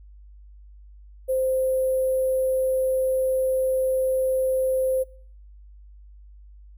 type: tone with sample-and-hold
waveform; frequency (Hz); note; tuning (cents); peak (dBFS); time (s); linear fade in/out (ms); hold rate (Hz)
sine; 521; C5; -7; -20; 1.28-5.04; 20; 11025
effects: noise-tail reverb RT60 0.6 s tail -25 dB re dry + added 50 Hz sine -44 dBFS peak until 6.77 s